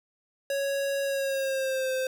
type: tone with pitch glide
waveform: square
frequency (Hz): 554.4 to 520.3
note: C#5 to C5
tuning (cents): 0 to -10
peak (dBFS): -27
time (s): 0.5-2.07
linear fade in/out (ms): 2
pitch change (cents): -110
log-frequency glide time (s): 1.03-1.93
effects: none